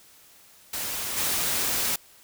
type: noise with level steps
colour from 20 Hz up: white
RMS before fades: -31 / -26 dBFS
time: 0.73-1.96 s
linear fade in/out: 5 ms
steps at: 1.16 s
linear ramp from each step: 20 ms
effects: white hiss -54 dBFS RMS until 2.23 s